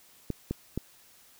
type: clicks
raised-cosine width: 3 ms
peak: -17 dBFS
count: 3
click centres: 0.303 / 0.51 / 0.776 s
effects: white hiss -58 dBFS RMS until 1.39 s